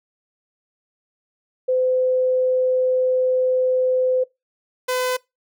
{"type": "tone pair in turn", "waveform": ["sine", "sawtooth"], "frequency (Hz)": [511, 505.7], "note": ["C5", "B4"], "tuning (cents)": [-41, 41], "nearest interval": "unison", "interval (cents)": 18, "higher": "first", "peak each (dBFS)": -16, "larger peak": "neither", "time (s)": [[1.68, 4.24], [4.88, 5.17]], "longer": "first", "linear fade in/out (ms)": 10, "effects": ["noise-tail reverb RT60 0.2 s tail -22 dB re dry"]}